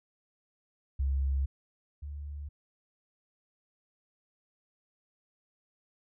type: tone pair in turn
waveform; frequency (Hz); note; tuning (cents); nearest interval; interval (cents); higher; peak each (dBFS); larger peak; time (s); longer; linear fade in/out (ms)
sine; 68 / 72.56; C#2 / D2; -33 / -20; minor second; 113; second; -26 / -37; first; 0.99-1.46 / 2.02-2.49; neither; 10
effects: none